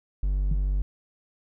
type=tone; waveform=triangle; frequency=48.32 Hz; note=G1; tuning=24 cents flat; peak=-20 dBFS; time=0.23-0.82 s; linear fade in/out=0 ms
type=tone with exponential decay; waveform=sine; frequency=157.1 Hz; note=D#3; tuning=17 cents sharp; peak=-25 dBFS; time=0.51-0.63 s; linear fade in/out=5 ms; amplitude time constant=25 ms
effects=none